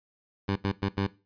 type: tone bursts at uneven times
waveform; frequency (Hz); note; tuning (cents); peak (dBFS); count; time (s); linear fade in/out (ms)
15% pulse; 98.5; G2; +9; -19; 4; 0.48-0.56 / 0.64-0.72 / 0.82-0.89 / 0.97-1.07; 10
effects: noise-tail reverb RT60 0.3 s tail -18 dB re dry + resampled to 11025 Hz